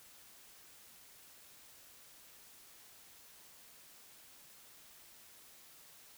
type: silence
effects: white hiss -59 dBFS RMS until 6.17 s

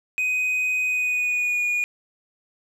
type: tone with pitch glide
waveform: triangle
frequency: 2504 to 2445 Hz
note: D#7 to D#7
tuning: +10 to -31 cents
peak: -19 dBFS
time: 0.18-1.84 s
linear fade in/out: 0 ms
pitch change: -41 cents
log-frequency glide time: 0.86-1.65 s
effects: none

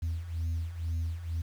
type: beating tone pair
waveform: sine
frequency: 81.1 / 83.2 Hz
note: E2 / E2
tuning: -28 / +17 cents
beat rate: 2.1 Hz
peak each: -34 / -30 dBFS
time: 0.02-1.42 s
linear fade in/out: 10 ms
effects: tanh soft clip ceiling -27 dBFS + 9-bit

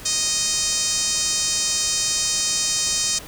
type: tone with band-pass filter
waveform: 5% pulse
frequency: 622.3 Hz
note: D#5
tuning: in tune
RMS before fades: -22 dBFS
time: 0.05-3.19 s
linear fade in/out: 10 ms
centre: 6700 Hz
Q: 1.7
effects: pink hiss -39 dBFS RMS until 3.27 s

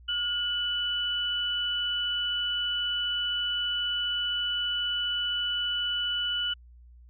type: tone pair together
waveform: sine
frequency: 1429 / 2972 Hz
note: F6 / F#7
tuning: +39 / +7 cents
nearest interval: octave + minor second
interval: 1268 cents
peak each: -34 / -27 dBFS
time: 0.08-6.54 s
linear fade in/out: 10 ms
effects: added 60 Hz sine -49 dBFS peak until 7.09 s

